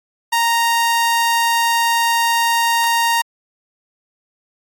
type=tone; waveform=sawtooth; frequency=930 Hz; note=A#5; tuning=4 cents flat; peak=-10 dBFS; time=0.32-3.22 s; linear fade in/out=10 ms; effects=AAC 64 kbps